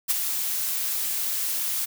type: noise with ADSR envelope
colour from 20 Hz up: blue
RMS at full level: -20 dBFS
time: 0.08-1.86 s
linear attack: 29 ms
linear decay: 17 ms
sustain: -7 dB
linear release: 17 ms
effects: none